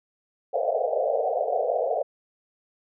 white band-pass noise, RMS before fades -25 dBFS, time 0.53-2.03 s, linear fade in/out 10 ms, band 450 to 740 Hz, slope 96 dB/octave, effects none

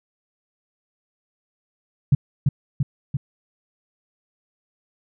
sine tone with echo, 138.59 Hz, C#3, in tune, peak -10 dBFS, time 2.12-2.15 s, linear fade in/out 5 ms, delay 340 ms, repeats 3, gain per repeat -3 dB, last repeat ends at 3.17 s, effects none

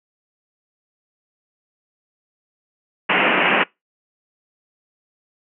white band-pass noise, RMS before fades -17 dBFS, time 3.09-3.64 s, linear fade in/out 10 ms, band 160 to 2900 Hz, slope 96 dB/octave, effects noise-tail reverb RT60 0.2 s tail -25 dB re dry

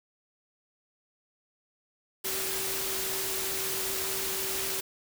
sine tone in noise, 384.1 Hz, G4, 35 cents flat, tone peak -39 dBFS, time 2.24-4.81 s, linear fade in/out 10 ms, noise white, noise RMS -32 dBFS, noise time 2.24-4.81 s, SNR -10 dB, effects none

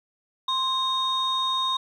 sine tone pair together, 1046.5 / 3720 Hz, C6 / A#7, 0 / -4 cents, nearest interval octave + minor seventh, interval 2196 cents, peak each -24 dBFS, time 0.48-1.77 s, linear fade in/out 5 ms, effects tanh soft clip ceiling -17 dBFS + 10-bit

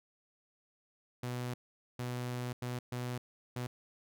sawtooth tone bursts at uneven times, 123.47 Hz, B2, in tune, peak -32 dBFS, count 5, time 1.23-1.54 / 1.99-2.53 / 2.62-2.79 / 2.92-3.18 / 3.56-3.67 s, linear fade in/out 5 ms, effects none

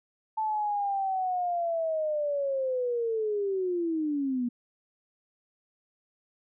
sine linear sweep, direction down, 880 to 236.7 Hz, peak -26 dBFS, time 0.37-4.49 s, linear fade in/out 10 ms, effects none

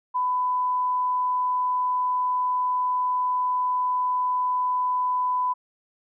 sine tone, 1000 Hz, B5, 21 cents sharp, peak -21 dBFS, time 0.14-5.54 s, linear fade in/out 20 ms, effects none

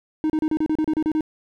triangle tone bursts, 311.1 Hz, D#4, in tune, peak -16 dBFS, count 11, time 0.24-1.208 s, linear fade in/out 0 ms, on 58 ms, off 33 ms, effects none

